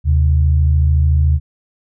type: tone pair together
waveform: sine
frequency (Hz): 77.78 / 131.51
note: D#2 / C3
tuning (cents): 0 / +9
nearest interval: major sixth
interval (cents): 909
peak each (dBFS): -10 / -18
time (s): 0.04-1.4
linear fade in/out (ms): 50
effects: none